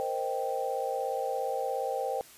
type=chord; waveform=sine; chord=C minor seventh; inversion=third; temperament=equal; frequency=466.2 / 523.3 / 622.3 / 784 Hz; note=Bb4 / C5 / Eb5 / G5; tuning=0 / 0 / 0 / 0 cents; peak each=-36 / -33 / -38 / -33 dBFS; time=0-2.21 s; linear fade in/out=0 ms; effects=white hiss -53 dBFS RMS until 2.37 s + resampled to 32000 Hz